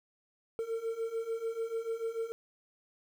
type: beating tone pair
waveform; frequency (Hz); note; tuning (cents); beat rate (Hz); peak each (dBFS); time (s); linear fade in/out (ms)
triangle; 450 / 456.8; A4 / A#4; +39 / -35; 6.8; -36 / -33; 0.59-2.32; 0
effects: 10-bit